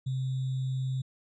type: tone with sample-and-hold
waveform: sine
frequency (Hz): 130.81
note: C3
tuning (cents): 0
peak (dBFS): -28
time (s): 0.06-1.02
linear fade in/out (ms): 10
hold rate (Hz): 3675
effects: resampled to 16000 Hz